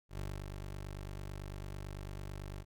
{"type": "tone with ADSR envelope", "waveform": "20% pulse", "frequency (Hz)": 49, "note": "G1", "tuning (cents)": 0, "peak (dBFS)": -33, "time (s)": [0.09, 2.65], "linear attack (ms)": 100, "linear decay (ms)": 260, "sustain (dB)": -4, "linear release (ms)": 52, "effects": []}